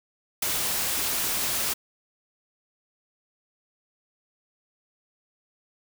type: noise with ADSR envelope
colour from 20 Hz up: white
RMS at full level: -24 dBFS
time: 0.42-1.74 s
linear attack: 6 ms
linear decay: 12 ms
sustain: -3 dB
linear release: 13 ms
effects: none